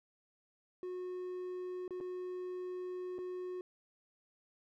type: tone with dropouts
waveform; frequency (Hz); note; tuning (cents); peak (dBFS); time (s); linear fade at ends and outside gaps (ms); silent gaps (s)
triangle; 364.2; F#4; -27; -37; 0.83-3.61; 1; 1.879-1.907 / 2.003-2.009 / 3.183-3.188
effects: none

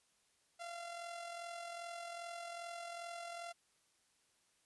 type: tone with amplitude modulation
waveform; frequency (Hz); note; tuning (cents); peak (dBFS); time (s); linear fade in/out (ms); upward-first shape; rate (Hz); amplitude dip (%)
sawtooth; 687; F5; -29; -39; 0.59-3.53; 20; sine; 42.5; 45
effects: white hiss -75 dBFS RMS until 4.65 s + resampled to 24000 Hz

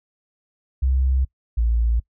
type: tone pair in turn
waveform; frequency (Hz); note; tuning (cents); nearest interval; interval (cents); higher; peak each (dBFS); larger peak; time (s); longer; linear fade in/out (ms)
sine; 65.41 / 57.38; C2 / A#1; 0 / -27; major second; 227; first; -16; neither; 0.82-1.25 / 1.57-2; neither; 10
effects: noise-tail reverb RT60 0.1 s tail -22 dB re dry

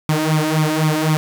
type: tone with flanger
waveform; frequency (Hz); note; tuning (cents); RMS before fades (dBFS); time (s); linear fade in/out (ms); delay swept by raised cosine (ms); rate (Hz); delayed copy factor
sawtooth; 155.56; D#3; 0; -17; 0.09-1.17; 0; 0.85 to 3.35; 3.9; +0.75
effects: none

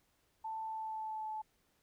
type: tone with pitch glide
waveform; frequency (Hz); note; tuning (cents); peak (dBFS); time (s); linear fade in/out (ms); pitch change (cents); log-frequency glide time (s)
sine; 884 to 866.8; A5 to A5; +8 to -26; -38; 0.44-1.42; 10; -34; 0.63-1.3
effects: pink hiss -75 dBFS RMS until 1.82 s

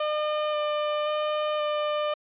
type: tone with vibrato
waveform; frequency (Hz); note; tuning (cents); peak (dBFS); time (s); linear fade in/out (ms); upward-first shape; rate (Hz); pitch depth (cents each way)
30% pulse; 602; D5; +43; -22; 0-2.14; 5; square; 0.94; 9
effects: resampled to 8000 Hz

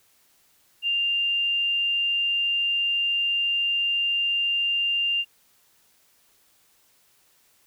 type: tone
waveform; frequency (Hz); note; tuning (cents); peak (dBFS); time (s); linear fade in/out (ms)
sine; 2794; F7; 0; -21; 0.82-5.25; 50
effects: white hiss -62 dBFS RMS until 7.66 s

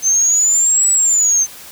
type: exponential two-way sweep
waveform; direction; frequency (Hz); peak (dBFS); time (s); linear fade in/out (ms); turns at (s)
sine; up then down; 6200 to 7902 to 6200; -10; 0.02-1.47; 50; 0.9
effects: white hiss -36 dBFS RMS until 1.71 s

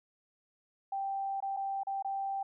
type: tone with dropouts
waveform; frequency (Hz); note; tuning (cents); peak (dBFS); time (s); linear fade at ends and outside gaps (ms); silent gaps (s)
sine; 784; G5; 0; -32; 0.92-2.43; 5; 1.404-1.424 / 1.566-1.57 / 1.834-1.869 / 2.025-2.046
effects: none

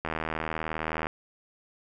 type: click train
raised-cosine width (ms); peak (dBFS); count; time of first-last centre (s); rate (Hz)
0.5; -15; 82; 0.05-1.069; 79.5
effects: none

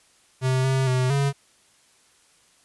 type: tone with pitch steps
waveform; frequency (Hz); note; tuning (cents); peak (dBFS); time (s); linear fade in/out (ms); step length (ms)
square; 129.9 / 132.6 / 128 / 139.8; C3 / C3 / C3 / C#3; -12 / +23 / -38 / +15; -20; 0.41-1.33; 50; 230
effects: white hiss -59 dBFS RMS until 2.64 s + resampled to 24000 Hz

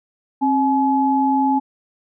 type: tone pair together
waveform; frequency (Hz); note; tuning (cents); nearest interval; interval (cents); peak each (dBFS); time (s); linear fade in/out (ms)
sine; 267.7 / 850; C4 / G#5; +40 / +40; octave + minor sixth; 2000; -17 / -17; 0.41-1.6; 20
effects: none

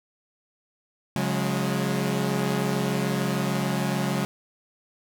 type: chord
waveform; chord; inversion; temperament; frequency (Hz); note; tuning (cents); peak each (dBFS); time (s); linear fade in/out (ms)
sawtooth; C# suspended fourth; none; equal with one note detuned; 138.59 / 180.98 / 207.7; C#3 / F#3 / G#3; 0 / -38 / 0; -24; 1.16-4.25; 0
effects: none

